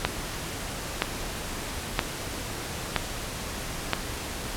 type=click train; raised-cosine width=0.3 ms; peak=-5 dBFS; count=5; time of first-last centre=0.05-3.933 s; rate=1.03 Hz; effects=pink hiss -34 dBFS RMS until 4.56 s + low-pass 12000 Hz 12 dB/octave